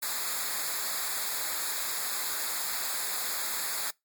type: noise with comb filter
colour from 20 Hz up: white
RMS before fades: -32 dBFS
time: 0.02-3.91 s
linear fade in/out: 10 ms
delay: 0.34 ms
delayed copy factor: -0.85
effects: noise-tail reverb RT60 0.2 s tail -25 dB re dry + MP3 96 kbps